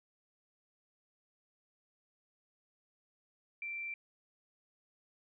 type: tone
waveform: sine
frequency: 2349 Hz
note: D7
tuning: in tune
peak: -38 dBFS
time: 3.62-3.94 s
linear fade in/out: 2 ms
effects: none